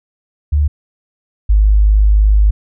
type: tone pair in turn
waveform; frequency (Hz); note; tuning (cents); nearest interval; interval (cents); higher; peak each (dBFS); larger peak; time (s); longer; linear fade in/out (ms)
sine; 73.42 / 51.65; D2 / G#1; 0 / -9; tritone; 609; first; -9 / -6; second; 0.52-0.68 / 1.49-2.51; second; 10
effects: none